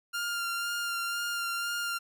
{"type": "tone with vibrato", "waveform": "sawtooth", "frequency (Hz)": 1396.9, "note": "F6", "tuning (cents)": 0, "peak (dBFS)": -27, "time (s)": [0.13, 1.99], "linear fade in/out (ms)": 20, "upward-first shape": "sine", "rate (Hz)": 2, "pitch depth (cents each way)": 17, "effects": []}